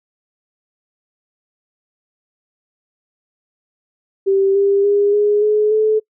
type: tone with pitch steps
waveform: sine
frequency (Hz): 390 / 398.2 / 406.6 / 415.1 / 423.8 / 432.7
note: G4 / G4 / G#4 / G#4 / G#4 / A4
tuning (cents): -9 / +27 / -37 / -1 / +35 / -29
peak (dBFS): -11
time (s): 4.26-6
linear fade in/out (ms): 20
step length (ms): 290
effects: noise-tail reverb RT60 0.1 s tail -25 dB re dry